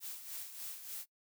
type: noise with tremolo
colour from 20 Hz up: blue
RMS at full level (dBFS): -43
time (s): 0-1.06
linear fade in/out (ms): 50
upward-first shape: sine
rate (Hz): 3.4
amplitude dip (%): 60
effects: noise-tail reverb RT60 0.1 s tail -22 dB re dry